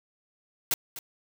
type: noise with echo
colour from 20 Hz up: white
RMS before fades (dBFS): -25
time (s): 0.71-0.74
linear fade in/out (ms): 2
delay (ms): 250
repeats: 1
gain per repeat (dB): -14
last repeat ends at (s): 0.99
effects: none